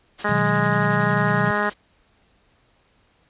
white noise with tremolo, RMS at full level -33 dBFS, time 0.18-1.74 s, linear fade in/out 20 ms, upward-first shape sine, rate 11 Hz, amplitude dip 40%
harmonic tone, 207.3 Hz, G#3, 3 cents flat, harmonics 1 / 2 / 3 / 4 / 5 / 6 / 7 / 8 / 9, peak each -28 / -28 / -28 / -28 / -28 / -28 / -28 / -28 / -28 dBFS, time 0.24-1.7 s, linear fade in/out 10 ms
sine chord, B major, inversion none, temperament equal, 123.47 / 155.56 / 185 Hz, B2 / D#3 / F#3, 0 / 0 / 0 cents, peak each -25 dBFS, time 0.29-1.51 s, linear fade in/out 5 ms
effects pink hiss -61 dBFS RMS until 3.29 s + resampled to 8000 Hz

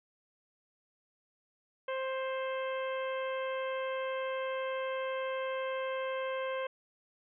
harmonic tone, 526 Hz, C5, 9 cents sharp, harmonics 1 / 2 / 3 / 4 / 5 / 6, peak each -34 / -40 / -44 / -46 / -48 / -50 dBFS, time 1.88-6.67 s, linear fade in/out 5 ms, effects none

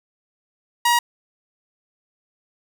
sawtooth tone, 953 Hz, A#5, 38 cents sharp, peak -11 dBFS, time 0.85-0.99 s, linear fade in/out 5 ms, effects none

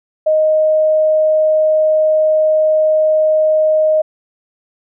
sine tone, 622.3 Hz, D#5, in tune, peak -9 dBFS, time 0.26-4.02 s, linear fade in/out 10 ms, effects none

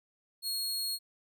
sawtooth tone, 4303 Hz, C8, 48 cents sharp, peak -29 dBFS, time 0.42-0.99 s, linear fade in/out 50 ms, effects none

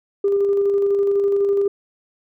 sine tone with tremolo, 399.9 Hz, G4, 35 cents sharp, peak -13 dBFS, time 0.24-1.68 s, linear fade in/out 5 ms, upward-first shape square, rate 12 Hz, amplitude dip 25%, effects tanh soft clip ceiling -10 dBFS

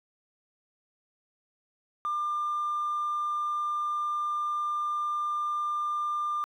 triangle tone, 1197 Hz, D6, 33 cents sharp, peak -24 dBFS, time 2.05-6.44 s, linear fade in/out 0 ms, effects tanh soft clip ceiling -24 dBFS

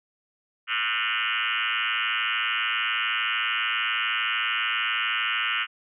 sine tone with frequency modulation, 2139 Hz, C7, 38 cents sharp, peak -23 dBFS, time 0.67-5.67 s, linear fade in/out 50 ms, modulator 113 Hz, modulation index 7.8, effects none

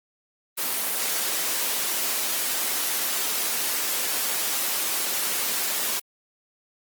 white high-pass noise, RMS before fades -26 dBFS, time 0.57-6 s, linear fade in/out 20 ms, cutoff 260 Hz, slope 12 dB/octave, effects Opus 24 kbps

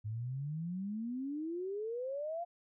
sine exponential sweep, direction up, 103.7 to 708 Hz, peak -36 dBFS, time 0.04-2.45 s, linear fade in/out 20 ms, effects none

